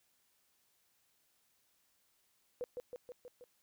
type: tone with echo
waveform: sine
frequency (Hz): 493.9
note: B4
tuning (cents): 0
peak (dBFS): -36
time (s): 2.61-2.64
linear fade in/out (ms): 0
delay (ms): 160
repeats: 5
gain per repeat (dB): -3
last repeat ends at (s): 3.44
effects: white hiss -75 dBFS RMS until 3.62 s